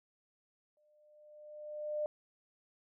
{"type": "tone with exponential growth", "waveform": "sine", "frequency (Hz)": 601, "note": "D5", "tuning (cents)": 40, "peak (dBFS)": -31, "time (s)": [0.77, 2.06], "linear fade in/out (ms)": 1, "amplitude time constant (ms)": 280, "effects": []}